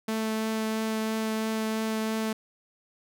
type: tone with vibrato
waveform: sawtooth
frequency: 220 Hz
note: A3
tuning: in tune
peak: -23 dBFS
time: 0.08-2.33 s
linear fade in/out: 5 ms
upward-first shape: triangle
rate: 3 Hz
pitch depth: 9 cents each way
effects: none